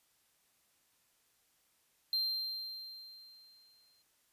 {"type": "tone with exponential decay", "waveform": "triangle", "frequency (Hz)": 4159, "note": "C8", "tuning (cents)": -11, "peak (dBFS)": -28, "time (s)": [2.13, 4.02], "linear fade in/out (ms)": 1, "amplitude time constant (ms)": 410, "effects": ["white hiss -73 dBFS RMS until 4.32 s", "resampled to 32000 Hz"]}